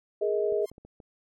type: chord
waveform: sine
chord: Ab suspended second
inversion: none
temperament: equal with one note detuned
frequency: 415.3 / 466.2 / 632.4 Hz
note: Ab4 / Bb4 / Eb5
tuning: 0 / 0 / +28 cents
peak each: -26 / -31 / -30 dBFS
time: 0.21-0.66 s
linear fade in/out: 10 ms
type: clicks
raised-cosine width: 2 ms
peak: -35 dBFS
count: 5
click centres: 0.524 / 0.716 / 0.781 / 0.85 / 1.002 s
type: tone with exponential growth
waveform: 5% pulse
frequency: 1053 Hz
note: C6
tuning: 11 cents sharp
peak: -34 dBFS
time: 0.59-0.7 s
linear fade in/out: 2 ms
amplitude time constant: 23 ms
effects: none